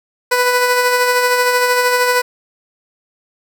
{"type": "tone with tremolo", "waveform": "15% pulse", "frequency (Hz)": 495, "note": "B4", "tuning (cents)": 4, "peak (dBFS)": -4, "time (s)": [0.31, 2.22], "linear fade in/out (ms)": 10, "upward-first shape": "sine", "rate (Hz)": 13, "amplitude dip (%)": 35, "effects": []}